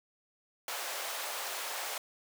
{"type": "high-pass noise", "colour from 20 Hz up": "pink", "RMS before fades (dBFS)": -38, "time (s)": [0.68, 1.98], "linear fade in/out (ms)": 2, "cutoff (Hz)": 560, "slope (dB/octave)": 24, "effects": []}